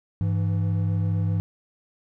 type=tone pair together; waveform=triangle; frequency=101.01 / 165.8 Hz; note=G#2 / E3; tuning=-48 / +10 cents; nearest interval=major sixth; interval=858 cents; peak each=-20 / -25 dBFS; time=0.21-1.4 s; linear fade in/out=0 ms; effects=none